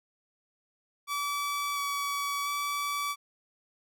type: tone with vibrato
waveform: sawtooth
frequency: 1144 Hz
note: D6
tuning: 46 cents flat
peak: -26 dBFS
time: 1.07-3.16 s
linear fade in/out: 50 ms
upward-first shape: square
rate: 0.72 Hz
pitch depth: 9 cents each way
effects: none